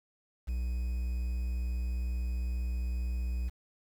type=tone with quantisation; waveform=triangle; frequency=61.1 Hz; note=B1; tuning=18 cents flat; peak=-28 dBFS; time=0.47-3.5 s; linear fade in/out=20 ms; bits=9; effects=none